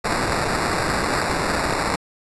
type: noise with sample-and-hold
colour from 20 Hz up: white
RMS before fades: -22 dBFS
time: 0.04-1.96 s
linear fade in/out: 10 ms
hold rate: 3150 Hz
effects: resampled to 24000 Hz